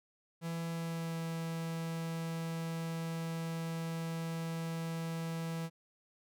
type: tone with pitch glide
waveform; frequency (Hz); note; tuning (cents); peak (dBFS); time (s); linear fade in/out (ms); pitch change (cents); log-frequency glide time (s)
45% pulse; 166.3 to 164.48; E3 to E3; +16 to -4; -36; 0.41-5.7; 50; -20; 0.69-1.19
effects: none